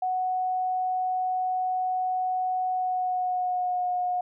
sine tone with pitch glide, 740 to 722.7 Hz, F#5 to F#5, 0 to -41 cents, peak -24 dBFS, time 0.02-4.21 s, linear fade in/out 5 ms, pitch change -41 cents, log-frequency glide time 2.71-3.89 s, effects none

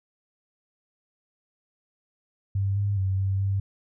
sine tone with pitch steps, 98.3 / 101.1 / 95.5 / 96.8 / 98 Hz, G2 / G#2 / G2 / G2 / G2, +5 / -46 / -45 / -21 / 0 cents, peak -22 dBFS, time 2.55-3.6 s, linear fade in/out 5 ms, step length 210 ms, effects none

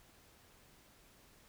silence, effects pink hiss -64 dBFS RMS until 1.48 s

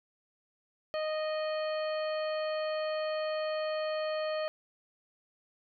harmonic tone, 620 Hz, D#5, 6 cents flat, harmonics 1 / 2 / 3 / 4 / 5 / 7, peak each -31 / -41 / -44 / -47 / -47 / -47 dBFS, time 0.94-4.48 s, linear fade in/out 0 ms, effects none

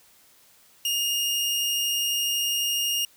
sawtooth tone, 2838 Hz, F7, 27 cents sharp, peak -20 dBFS, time 0.85-3.05 s, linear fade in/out 2 ms, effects white hiss -57 dBFS RMS until 3.16 s

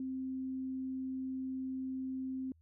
sine tone, 261.6 Hz, C4, in tune, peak -36 dBFS, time 0-2.52 s, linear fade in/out 2 ms, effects added 81 Hz sine -63 dBFS peak until 2.61 s

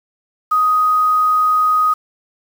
sine tone with quantisation, 1250 Hz, D#6, 8 cents sharp, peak -11 dBFS, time 0.51-1.94 s, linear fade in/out 10 ms, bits 6, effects none

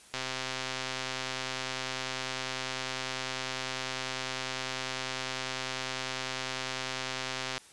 click train, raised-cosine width 0.2 ms, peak -16 dBFS, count 968, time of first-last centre 0.14-7.578 s, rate 130 Hz, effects white hiss -55 dBFS RMS until 7.72 s + resampled to 24000 Hz

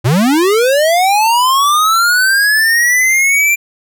square linear sweep, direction up, 104.8 to 2376 Hz, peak -9 dBFS, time 0.04-3.56 s, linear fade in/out 20 ms, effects none

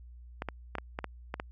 clicks, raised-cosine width 0.5 ms, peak -19 dBFS, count 8, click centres 0.421 / 0.487 / 0.753 / 0.784 / 0.989 / 1.043 / 1.341 / 1.399 s, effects added 60 Hz sine -47 dBFS peak until 1.51 s

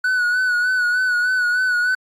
triangle tone with vibrato, 1480 Hz, F#6, in tune, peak -14 dBFS, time 0.04-1.95 s, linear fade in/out 5 ms, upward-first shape sine, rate 3.3 Hz, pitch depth 41 cents each way, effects AAC 48 kbps

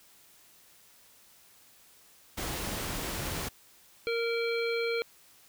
pink noise, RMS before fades -35 dBFS, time 2.37-3.49 s, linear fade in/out 10 ms
harmonic tone, 464 Hz, A#4, 8 cents flat, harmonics 1 / 3 / 5 / 7 / 9, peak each -29 / -39 / -35 / -44 / -41 dBFS, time 4.07-5.02 s, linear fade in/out 0 ms
effects white hiss -59 dBFS RMS until 5.48 s

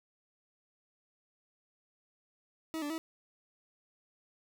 40% pulse tone with pitch steps, 320.4 / 291.8 / 323 Hz, E4 / D4 / E4, -49 / -11 / -35 cents, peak -34 dBFS, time 2.74-2.98 s, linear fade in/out 0 ms, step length 80 ms, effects none

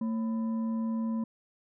sine tone with frequency modulation, 225.7 Hz, A3, 44 cents sharp, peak -28 dBFS, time 0.01-1.24 s, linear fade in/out 5 ms, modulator 773 Hz, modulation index 0.26, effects none

